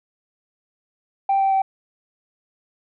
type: tone with pitch steps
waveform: sine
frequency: 784 / 778.1 / 772.3 Hz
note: G5 / G5 / G5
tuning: 0 / -13 / -26 cents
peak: -14 dBFS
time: 1.29-1.62 s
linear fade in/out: 5 ms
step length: 110 ms
effects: tanh soft clip ceiling -13 dBFS